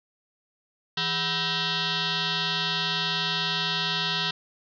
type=tone with frequency modulation; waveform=sine; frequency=164.5 Hz; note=E3; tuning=3 cents flat; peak=-24 dBFS; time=0.97-4.31 s; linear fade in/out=5 ms; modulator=574 Hz; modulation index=7.5; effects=none